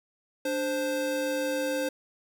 square tone pair together, 293.7 / 523.3 Hz, D4 / C5, 0 / 0 cents, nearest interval minor seventh, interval 1000 cents, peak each -33 / -29 dBFS, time 0.45-1.89 s, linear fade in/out 5 ms, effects none

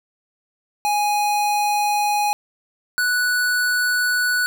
square tone pair in turn, 830 / 1478.9 Hz, G#5 / F#6, -1 / -1 cents, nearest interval minor seventh, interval 1000 cents, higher second, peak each -18 dBFS, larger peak neither, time 0.85-2.33 / 2.98-4.46 s, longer neither, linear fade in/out 0 ms, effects none

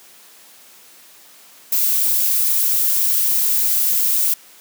violet noise, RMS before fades -17 dBFS, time 1.72-4.34 s, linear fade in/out 5 ms, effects white hiss -46 dBFS RMS until 4.6 s + high-pass 200 Hz 12 dB/octave

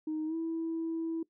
sine tone with pitch glide, 311.1 to 327.5 Hz, D#4 to E4, 0 to -11 cents, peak -30 dBFS, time 0.07-1.23 s, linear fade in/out 5 ms, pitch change +89 cents, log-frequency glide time 0.26-0.35 s, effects noise-tail reverb RT60 0.1 s tail -19 dB re dry + tanh soft clip ceiling -28 dBFS

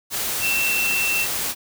sine tone in noise, 2690 Hz, E7, 34 cents sharp, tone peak -20 dBFS, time 0.4-1.27 s, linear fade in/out 50 ms, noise white, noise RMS -25 dBFS, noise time 0.1-1.55 s, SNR +2 dB, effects none

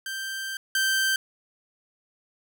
sawtooth tone pair in turn, 1568 / 1560.6 Hz, G6 / G6, 0 / -8 cents, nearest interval unison, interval 8 cents, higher first, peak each -27 / -18 dBFS, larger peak second, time 0.06-0.57 / 0.75-1.16 s, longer first, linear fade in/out 2 ms, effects none

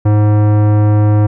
sine tone with tanh clipping, 105.1 Hz, G#2, 21 cents sharp, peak -9 dBFS, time 0.05-1.27 s, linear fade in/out 10 ms, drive 18 dB, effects none

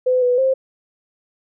sine tone with pitch steps, 507 / 493.9 / 528 Hz, B4 / B4 / C5, +45 / 0 / +16 cents, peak -13 dBFS, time 0.06-0.54 s, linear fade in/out 10 ms, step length 160 ms, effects none

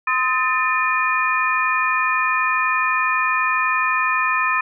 sine tone cluster, 1035 / 1267 / 1784 / 2443 Hz, C6 / D#6 / A6 / D#7, -19 / +31 / +23 / -32 cents, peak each -22 dBFS, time 0.07-4.61 s, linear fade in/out 5 ms, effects none

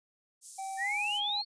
white high-pass noise, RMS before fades -44 dBFS, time 0.41-1.21 s, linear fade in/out 50 ms, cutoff 6100 Hz, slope 24 dB/octave
triangle tone with pitch glide, 774 to 824.8 Hz, G5 to G#5, -22 to -12 cents, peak -34 dBFS, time 0.58-1.42 s, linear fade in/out 10 ms, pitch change +110 cents, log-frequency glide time 0.78-0.91 s
sine exponential sweep, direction up, 1784 to 4435 Hz, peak -30 dBFS, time 0.77-1.45 s, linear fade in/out 50 ms
effects resampled to 22050 Hz

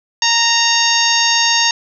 harmonic tone with a mistuned harmonic, 927 Hz, A#5, 10 cents flat, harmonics 1 / 2 / 3 / 4 / 5 / 6 / 7, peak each -19 / -19 / -19 / -19 / -19 / -19 / -19 dBFS, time 0.22-1.71 s, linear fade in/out 2 ms, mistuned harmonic 6, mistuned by -29 cents, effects none

